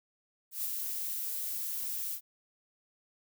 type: noise with ADSR envelope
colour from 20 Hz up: violet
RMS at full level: -33 dBFS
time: 0.51-2.21 s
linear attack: 130 ms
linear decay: 24 ms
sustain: -3 dB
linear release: 79 ms
effects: none